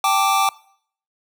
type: chord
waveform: square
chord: G suspended second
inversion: none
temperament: equal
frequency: 784 / 880 / 1174.7 Hz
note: G5 / A5 / D6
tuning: 0 / 0 / 0 cents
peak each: -20 / -24 / -19 dBFS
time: 0.04-0.49 s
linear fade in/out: 2 ms
effects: noise-tail reverb RT60 0.6 s tail -22 dB re dry